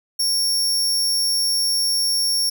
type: tone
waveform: sawtooth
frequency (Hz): 5500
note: F8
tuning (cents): -27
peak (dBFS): -15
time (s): 0.19-2.5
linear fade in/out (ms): 10
effects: none